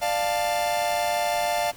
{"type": "chord", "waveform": "45% pulse", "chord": "D minor", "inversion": "none", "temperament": "equal with one note detuned", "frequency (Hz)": [592.4, 698.5, 880], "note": ["D5", "F5", "A5"], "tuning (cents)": [15, 0, 0], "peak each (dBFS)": [-28, -25, -29], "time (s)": [0.01, 1.72], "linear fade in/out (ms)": 20, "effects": ["pink hiss -46 dBFS RMS until 1.76 s"]}